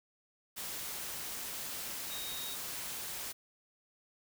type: tone in noise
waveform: sine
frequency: 3751 Hz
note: A#7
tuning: 10 cents sharp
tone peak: -43 dBFS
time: 2.1-2.56 s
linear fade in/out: 20 ms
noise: white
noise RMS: -41 dBFS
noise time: 0.56-3.33 s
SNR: -5 dB
effects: none